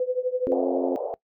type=tone with tremolo; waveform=sine; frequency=504 Hz; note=B4; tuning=35 cents sharp; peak=-19 dBFS; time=0-0.6 s; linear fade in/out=2 ms; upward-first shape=triangle; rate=12 Hz; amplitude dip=95%
type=harmonic tone; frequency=89 Hz; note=F2; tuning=33 cents sharp; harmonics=3 / 4 / 5 / 6; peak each=-27 / -28 / -29 / -30 dBFS; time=0.47-0.96 s; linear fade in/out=0 ms
type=band-pass noise; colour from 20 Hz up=pink; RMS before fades=-30 dBFS; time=0.52-1.14 s; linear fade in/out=0 ms; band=470 to 750 Hz; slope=48 dB/octave
effects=noise-tail reverb RT60 0.1 s tail -21 dB re dry